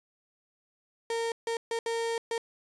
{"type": "tone bursts at uneven times", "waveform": "35% pulse", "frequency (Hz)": 460, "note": "A#4", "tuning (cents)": -23, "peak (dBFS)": -27, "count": 5, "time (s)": [[1.1, 1.32], [1.47, 1.57], [1.71, 1.79], [1.86, 2.18], [2.31, 2.38]], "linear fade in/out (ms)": 2, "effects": ["resampled to 22050 Hz"]}